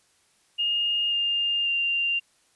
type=tone with pitch steps; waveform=sine; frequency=2839 / 2811 / 2784 Hz; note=F7 / F7 / F7; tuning=+28 / +11 / -6 cents; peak=-22 dBFS; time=0.58-2.2 s; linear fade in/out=20 ms; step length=540 ms; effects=white hiss -64 dBFS RMS until 2.55 s + resampled to 24000 Hz